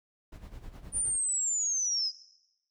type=noise with tremolo; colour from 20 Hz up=brown; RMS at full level=-43 dBFS; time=0.32-1.16 s; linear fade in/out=5 ms; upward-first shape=sine; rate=9.6 Hz; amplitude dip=70%
type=linear sweep; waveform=sine; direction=down; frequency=9430 to 4945 Hz; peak=-27 dBFS; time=0.92-2.12 s; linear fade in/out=50 ms
effects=noise-tail reverb RT60 0.9 s tail -17 dB re dry